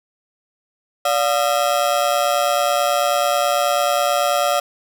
30% pulse ring-modulated tone, 646 Hz, E5, 35 cents flat, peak -10 dBFS, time 1.05-4.6 s, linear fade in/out 5 ms, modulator 64.6 Hz, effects none

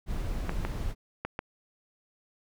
brown noise, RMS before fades -32 dBFS, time 0.06-0.95 s, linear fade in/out 50 ms
clicks, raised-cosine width 0.5 ms, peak -17 dBFS, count 4, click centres 0.494 / 0.65 / 1.25 / 1.391 s
effects none

